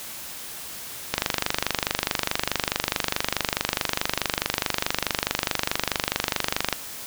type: click train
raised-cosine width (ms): 0.2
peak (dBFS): -3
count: 139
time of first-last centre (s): 1.14-6.727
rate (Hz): 24.7
effects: white hiss -37 dBFS RMS until 7.06 s